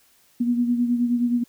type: beating tone pair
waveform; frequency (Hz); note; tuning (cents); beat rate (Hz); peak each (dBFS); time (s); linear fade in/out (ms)
sine; 240 / 249.5; B3 / B3; -49 / +18; 9.5; -19 / -27; 0.4-1.44; 10
effects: white hiss -59 dBFS RMS until 1.48 s